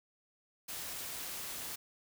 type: noise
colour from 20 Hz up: white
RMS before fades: -42 dBFS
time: 0.68-1.76 s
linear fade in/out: 10 ms
effects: none

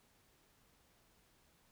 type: silence
effects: pink hiss -71 dBFS RMS until 1.71 s

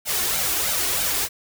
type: noise with flanger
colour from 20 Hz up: white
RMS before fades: -23 dBFS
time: 0.05-1.29 s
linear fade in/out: 50 ms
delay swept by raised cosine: 1.3 to 2.8 ms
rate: 3.1 Hz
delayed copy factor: +0.6
effects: none

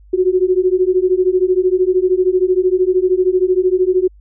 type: beating tone pair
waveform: sine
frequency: 362.1 / 375.1 Hz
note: F#4 / F#4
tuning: -37 / +24 cents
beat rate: 13 Hz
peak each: -14 dBFS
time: 0.13-4.08 s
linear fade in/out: 10 ms
effects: added 50 Hz sine -41 dBFS peak until 4.2 s

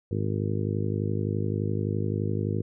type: harmonic tone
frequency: 51.7 Hz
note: G#1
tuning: 7 cents flat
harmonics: 2 / 3 / 4 / 5 / 6 / 7 / 8 / 9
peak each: -28 / -32 / -34 / -36 / -38 / -35 / -38 / -38 dBFS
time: 0.11-2.62 s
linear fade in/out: 5 ms
effects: none

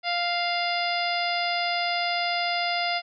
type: harmonic tone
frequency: 698.5 Hz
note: F5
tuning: in tune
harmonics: 1 / 2 / 3 / 4 / 5 / 6 / 7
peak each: -27 / -34 / -30 / -34 / -35 / -38 / -32 dBFS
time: 0.03-3.02 s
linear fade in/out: 50 ms
effects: none

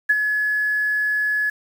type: tone with ADSR envelope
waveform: sine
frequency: 1700 Hz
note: G#6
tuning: 40 cents sharp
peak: -11 dBFS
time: 0.09-1.5 s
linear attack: 12 ms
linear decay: 37 ms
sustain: -7 dB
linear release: 7 ms
effects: 7-bit

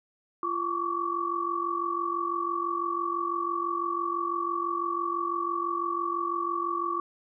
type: tone cluster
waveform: sine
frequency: 344.4 / 1111 / 1157 Hz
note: F4 / C#6 / D6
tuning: -24 / +4 / -26 cents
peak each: -34 / -31 / -30 dBFS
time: 0.43-7 s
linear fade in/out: 2 ms
effects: none

